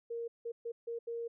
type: tone bursts at uneven times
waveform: sine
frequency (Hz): 466.2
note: A#4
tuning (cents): 0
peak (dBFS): -36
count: 5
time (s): 0.1-0.28 / 0.45-0.52 / 0.65-0.72 / 0.87-0.99 / 1.07-1.28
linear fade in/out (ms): 10
effects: none